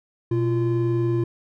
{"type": "tone pair together", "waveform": "triangle", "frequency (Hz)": [121.59, 343.9], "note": ["B2", "F4"], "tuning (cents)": [-27, -27], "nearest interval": "octave + tritone", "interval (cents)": 1800, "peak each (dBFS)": -20, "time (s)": [0.31, 1.24], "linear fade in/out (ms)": 5, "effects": []}